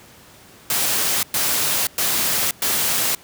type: noise bursts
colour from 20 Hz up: white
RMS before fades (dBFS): -20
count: 4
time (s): 0.7-3.15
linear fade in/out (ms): 2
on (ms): 530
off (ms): 110
effects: pink hiss -46 dBFS RMS until 3.23 s + high-pass 80 Hz 12 dB/octave